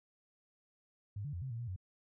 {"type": "tone with pitch steps", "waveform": "sine", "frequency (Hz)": [102.1, 145, 87.4, 132, 115.5, 119.9, 92.6], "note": ["G#2", "D3", "F2", "C3", "A#2", "A#2", "F#2"], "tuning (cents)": [-29, -22, 2, 16, -16, 49, 2], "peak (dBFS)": -38, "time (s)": [1.16, 1.762], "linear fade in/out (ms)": 5, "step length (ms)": 86, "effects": []}